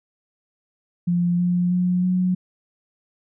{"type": "tone with pitch steps", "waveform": "sine", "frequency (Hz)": [174.61, 177.25, 179.93, 182.66], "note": ["F3", "F3", "F#3", "F#3"], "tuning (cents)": [0, 26, -48, -22], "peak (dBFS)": -17, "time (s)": [1.07, 2.35], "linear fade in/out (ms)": 10, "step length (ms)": 320, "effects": []}